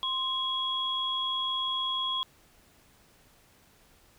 sine tone pair together, 1046.5 / 3322 Hz, C6 / G#7, 0 / 0 cents, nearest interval octave + minor sixth, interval 2000 cents, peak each -33 / -29 dBFS, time 0.03-2.23 s, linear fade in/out 0 ms, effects pink hiss -61 dBFS RMS until 4.18 s

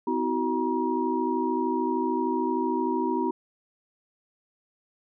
sine tone cluster, 254.2 / 324.2 / 377.4 / 951 Hz, C4 / E4 / F#4 / A#5, -50 / -29 / +34 / +34 cents, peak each -29 dBFS, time 0.07-3.31 s, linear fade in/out 5 ms, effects none

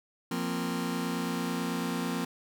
sawtooth chord, F suspended fourth, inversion none, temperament just, 174.61 / 232.8 / 261.9 Hz, F3 / Bb3 / C4, 0 / -2 / +2 cents, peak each -30 dBFS, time 0.31-2.25 s, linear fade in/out 5 ms, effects none

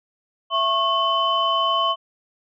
sine tone cluster, 665 / 1093 / 3034 Hz, E5 / C#6 / F#7, +15 / -25 / +43 cents, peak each -25 / -19 / -23 dBFS, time 0.5-1.96 s, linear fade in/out 50 ms, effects tanh soft clip ceiling -8 dBFS

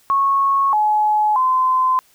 sine tone with pitch steps, 1100 / 849 / 1030 Hz, C#6 / G#5 / C6, -14 / +38 / -28 cents, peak -13 dBFS, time 0.1-1.99 s, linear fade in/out 0 ms, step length 630 ms, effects white hiss -55 dBFS RMS until 2.14 s

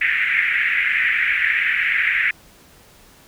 white band-pass noise, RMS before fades -19 dBFS, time 0.01-2.31 s, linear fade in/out 5 ms, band 1700 to 2300 Hz, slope 48 dB/octave, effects pink hiss -49 dBFS RMS until 3.27 s

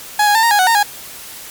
30% pulse tone with pitch steps, 837 / 826 / 897 / 929 / 827 / 742 / 919 / 824 Hz, G#5 / G#5 / A5 / A#5 / G#5 / F#5 / A#5 / G#5, +13 / -10 / +33 / -6 / -8 / +5 / -25 / -14 cents, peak -7 dBFS, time 0.19-0.83 s, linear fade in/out 5 ms, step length 80 ms, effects white hiss -33 dBFS RMS until 1.5 s + MP3 96 kbps

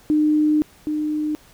sine tone pair in turn, 303.7 / 303.7 Hz, D#4 / D#4, -42 / -42 cents, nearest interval unison, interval 0 cents, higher neither, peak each -14 / -20 dBFS, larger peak first, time 0.1-0.62 / 0.87-1.35 s, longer first, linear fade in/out 0 ms, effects pink hiss -51 dBFS RMS until 1.53 s

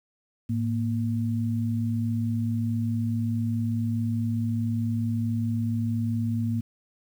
sine tone pair together, 108.43 / 233.1 Hz, A2 / A#3, -25 / 0 cents, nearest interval octave + minor second, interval 1325 cents, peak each -26 / -27 dBFS, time 0.49-6.61 s, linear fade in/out 10 ms, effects 9-bit

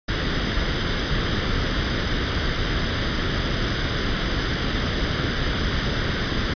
pink noise with comb filter, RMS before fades -23 dBFS, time 0.08-6.54 s, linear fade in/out 10 ms, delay 0.59 ms, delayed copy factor +0.55, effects resampled to 11025 Hz

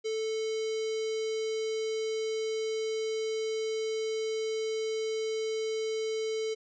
square tone with notch filter, 440 Hz, A4, in tune, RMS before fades -32 dBFS, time 0.04-6.55 s, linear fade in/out 20 ms, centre 1200 Hz, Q 0.7, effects resampled to 16000 Hz

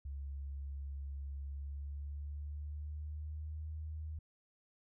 sine tone with pitch glide, 69.6 to 77.67 Hz, C#2 to D#2, +8 to -2 cents, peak -40 dBFS, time 0.05-4.19 s, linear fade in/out 5 ms, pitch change +190 cents, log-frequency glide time 1.45-3.68 s, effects none

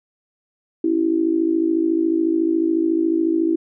sine tone with amplitude modulation, 327.9 Hz, E4, 9 cents flat, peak -12 dBFS, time 0.84-3.56 s, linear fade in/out 5 ms, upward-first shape sine, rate 54 Hz, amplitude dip 80%, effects none

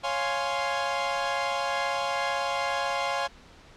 sawtooth chord, Db major seventh, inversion none, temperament equal, 554.4 / 698.5 / 830.6 / 1046.5 Hz, Db5 / F5 / Ab5 / C6, 0 / 0 / 0 / 0 cents, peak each -28 dBFS, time 0.03-3.28 s, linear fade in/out 20 ms, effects pink hiss -52 dBFS RMS until 3.76 s + low-pass 5000 Hz 12 dB/octave

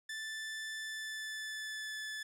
sawtooth tone with pitch glide, 1760 to 1735.8 Hz, A6 to A6, 0 to -24 cents, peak -36 dBFS, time 0.09-2.23 s, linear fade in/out 5 ms, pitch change -24 cents, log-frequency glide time 0.77-1.99 s, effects low-pass 10000 Hz 12 dB/octave

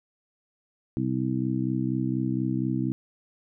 harmonic tone, 64.2 Hz, C2, 32 cents flat, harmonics 2 / 3 / 4 / 5, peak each -29 / -31 / -29 / -30 dBFS, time 0.97-2.92 s, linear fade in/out 0 ms, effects none

